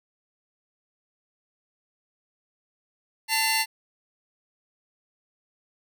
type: tone cluster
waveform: sawtooth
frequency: 883 / 2042 / 2760 / 4433 Hz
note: A5 / C7 / F7 / C#8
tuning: +6 / -43 / -21 / -1 cents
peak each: -23 / -24 / -25 / -25 dBFS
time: 3.28-3.66 s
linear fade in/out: 50 ms
effects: none